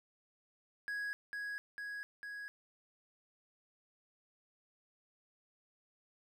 triangle tone with echo, 1661.2 Hz, G#6, in tune, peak -35 dBFS, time 0.88-1.13 s, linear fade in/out 0 ms, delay 450 ms, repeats 3, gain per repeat -2 dB, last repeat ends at 2.48 s, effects none

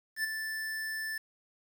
square tone with ADSR envelope, 1760 Hz, A6, in tune, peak -28 dBFS, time 0.16-1.18 s, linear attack 80 ms, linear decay 13 ms, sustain -7 dB, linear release 4 ms, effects 9-bit

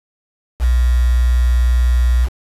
sine tone with quantisation, 61 Hz, B1, 21 cents flat, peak -10 dBFS, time 0.59-2.29 s, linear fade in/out 50 ms, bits 5, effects resampled to 32000 Hz

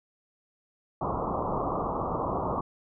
white low-pass noise, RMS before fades -30 dBFS, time 1.01-2.61 s, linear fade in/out 5 ms, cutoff 1200 Hz, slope 96 dB/octave, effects none

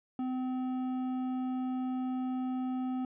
sine tone with hard clipping, 256 Hz, C4, 38 cents flat, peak -33 dBFS, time 0.19-3.05 s, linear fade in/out 2 ms, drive 8 dB, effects resampled to 8000 Hz

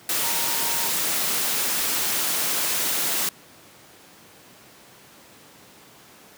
sine tone in noise, 930 Hz, A#5, 4 cents flat, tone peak -34 dBFS, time 0.23-0.9 s, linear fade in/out 2 ms, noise white, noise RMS -24 dBFS, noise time 0.09-3.29 s, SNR -13 dB, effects pink hiss -49 dBFS RMS until 6.37 s + high-pass 150 Hz 12 dB/octave

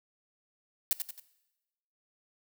blue noise with echo, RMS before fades -26 dBFS, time 0.91-0.93 s, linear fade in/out 0 ms, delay 89 ms, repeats 3, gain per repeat -7 dB, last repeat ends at 1.197 s, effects noise-tail reverb RT60 1.0 s tail -19 dB re dry

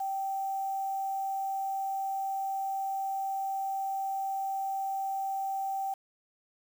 sine tone with quantisation, 778 Hz, G5, 13 cents flat, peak -30 dBFS, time 0-5.94 s, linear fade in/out 5 ms, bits 8, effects none

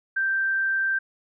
sine tone, 1568 Hz, G6, in tune, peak -21 dBFS, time 0.16-0.99 s, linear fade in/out 10 ms, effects none

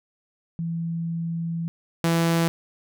sine / sawtooth tone pair in turn, 166.7 / 166.7 Hz, E3 / E3, +20 / +20 cents, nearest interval unison, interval 0 cents, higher neither, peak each -25 / -15 dBFS, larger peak second, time 0.59-1.68 / 2.04-2.48 s, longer first, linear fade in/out 0 ms, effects none

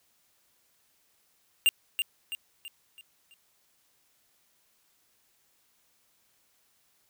square tone with echo, 2794 Hz, F7, in tune, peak -19 dBFS, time 1.66-1.69 s, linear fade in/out 0 ms, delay 330 ms, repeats 5, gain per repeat -7 dB, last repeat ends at 3.34 s, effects white hiss -69 dBFS RMS until 7.09 s

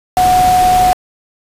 sine tone in noise, 734 Hz, F#5, 14 cents flat, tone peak -7 dBFS, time 0.17-0.93 s, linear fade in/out 0 ms, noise pink, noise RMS -20 dBFS, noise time 0.17-0.93 s, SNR +10 dB, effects resampled to 32000 Hz

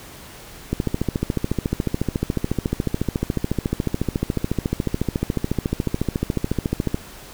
click train, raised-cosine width 3 ms, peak -7 dBFS, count 88, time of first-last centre 0.73-6.944 s, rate 14 Hz, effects pink hiss -41 dBFS RMS until 7.33 s

